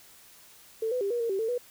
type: tone with pitch steps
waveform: sine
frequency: 445.7 / 501 / 397.9 / 478.4 / 463.2 / 386.9 / 447.2 / 488.9 Hz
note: A4 / B4 / G4 / A#4 / A#4 / G4 / A4 / B4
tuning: +22 / +25 / +26 / +45 / -11 / -23 / +28 / -18 cents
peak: -26 dBFS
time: 0.82-1.58 s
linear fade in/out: 5 ms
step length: 95 ms
effects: white hiss -54 dBFS RMS until 1.7 s